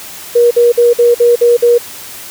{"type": "tone bursts", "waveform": "sine", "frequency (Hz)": 477.1, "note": "A#4", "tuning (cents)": 40, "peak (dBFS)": -4, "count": 7, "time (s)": [0.35, 1.782], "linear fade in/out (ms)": 10, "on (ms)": 160, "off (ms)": 52, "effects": ["white hiss -29 dBFS RMS until 2.3 s", "high-pass 60 Hz 12 dB/octave"]}